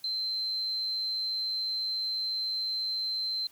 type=tone; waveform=sine; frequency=4103 Hz; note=C8; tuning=35 cents flat; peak=-29 dBFS; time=0.04-3.47 s; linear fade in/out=2 ms; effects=white hiss -59 dBFS RMS until 3.51 s